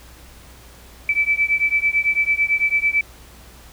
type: beating tone pair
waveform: sine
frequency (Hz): 2309 / 2318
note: D7 / D7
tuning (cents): -30 / -23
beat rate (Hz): 9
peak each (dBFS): -19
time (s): 1.09-3.01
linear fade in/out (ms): 2
effects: added 60 Hz sine -45 dBFS peak until 3.72 s + pink hiss -46 dBFS RMS until 3.72 s